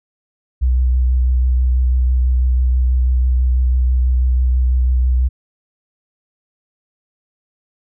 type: tone with vibrato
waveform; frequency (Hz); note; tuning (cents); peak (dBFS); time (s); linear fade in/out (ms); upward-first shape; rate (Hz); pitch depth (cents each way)
sine; 62.8; B1; +30; -11; 0.61-5.29; 20; triangle; 6.1; 23
effects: none